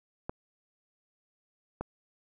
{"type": "clicks", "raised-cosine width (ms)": 1, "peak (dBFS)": -20, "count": 2, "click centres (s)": [0.295, 1.81], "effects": []}